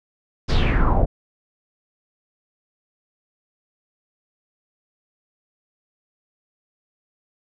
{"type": "noise with low-pass filter sweep", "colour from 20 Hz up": "brown", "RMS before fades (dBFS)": -17, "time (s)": [0.48, 1.06], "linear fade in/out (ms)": 20, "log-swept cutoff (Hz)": [5300, 540], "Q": 4.2, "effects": []}